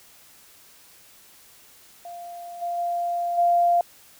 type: tone with level steps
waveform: sine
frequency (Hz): 695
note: F5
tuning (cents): -9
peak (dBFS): -35 / -25 / -23 / -16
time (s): 2.05-3.81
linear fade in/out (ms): 2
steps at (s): 2.61 / 2.77 / 3.37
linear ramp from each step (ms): 20
effects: white hiss -52 dBFS RMS until 4.19 s